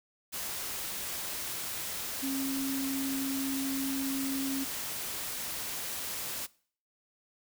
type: tone in noise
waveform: sine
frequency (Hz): 270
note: C#4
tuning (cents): -45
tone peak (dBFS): -31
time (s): 2.22-4.65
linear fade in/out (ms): 20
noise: white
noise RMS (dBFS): -37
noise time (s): 0.32-6.47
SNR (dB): +3
effects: noise-tail reverb RT60 0.5 s tail -22 dB re dry